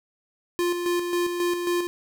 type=tone with tremolo; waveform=square; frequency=350 Hz; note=F4; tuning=4 cents sharp; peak=-22 dBFS; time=0.59-1.87 s; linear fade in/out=0 ms; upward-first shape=square; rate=3.7 Hz; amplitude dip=45%; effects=none